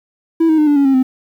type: tone with pitch steps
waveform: triangle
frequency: 328 / 315.4 / 303.2 / 291.5 / 280.3 / 269.5 / 259.1 Hz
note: E4 / D#4 / D#4 / D4 / C#4 / C#4 / C4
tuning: -9 / +24 / -45 / -13 / +19 / -49 / -17 cents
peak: -6 dBFS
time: 0.4-1.03 s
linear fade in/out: 10 ms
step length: 90 ms
effects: tanh soft clip ceiling -3 dBFS + 8-bit